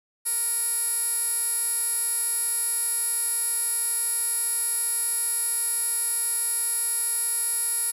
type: tone with band-pass filter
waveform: 15% pulse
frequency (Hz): 467.7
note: A#4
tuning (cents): +6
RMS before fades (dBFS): -26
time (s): 0.25-7.92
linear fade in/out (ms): 20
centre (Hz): 11000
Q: 8.4
effects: none